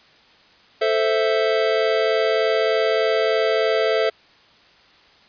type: chord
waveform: square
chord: A minor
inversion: none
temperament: equal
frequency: 440 / 523.3 / 659.3 Hz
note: A4 / C5 / E5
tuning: 0 / 0 / 0 cents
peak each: -21 / -24 / -22 dBFS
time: 0.81-4.1 s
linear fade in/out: 10 ms
effects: white hiss -52 dBFS RMS until 5.28 s + resampled to 11025 Hz